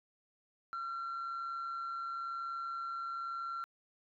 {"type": "tone with amplitude modulation", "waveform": "sine", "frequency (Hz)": 1364, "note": "F6", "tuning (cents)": -41, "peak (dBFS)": -33, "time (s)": [0.73, 3.64], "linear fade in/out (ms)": 0, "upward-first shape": "sine", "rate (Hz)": 141, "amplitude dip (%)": 45, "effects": ["tanh soft clip ceiling -35 dBFS"]}